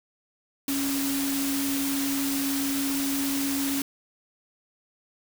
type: tone in noise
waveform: sine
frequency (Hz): 276.1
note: C#4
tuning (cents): -7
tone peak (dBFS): -26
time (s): 0.68-3.82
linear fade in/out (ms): 2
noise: white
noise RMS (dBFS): -31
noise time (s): 0.68-3.82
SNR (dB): +2
effects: none